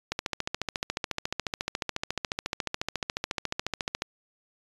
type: click train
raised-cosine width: 0.2 ms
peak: -11 dBFS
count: 56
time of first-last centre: 0.12-4.021 s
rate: 14.1 Hz
effects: resampled to 24000 Hz